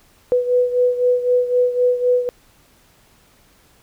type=beating tone pair; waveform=sine; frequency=493.9 / 497.8 Hz; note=B4 / B4; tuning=0 / +14 cents; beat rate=3.9 Hz; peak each=-15 / -20 dBFS; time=0.32-2.29 s; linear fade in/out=0 ms; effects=pink hiss -54 dBFS RMS until 3.82 s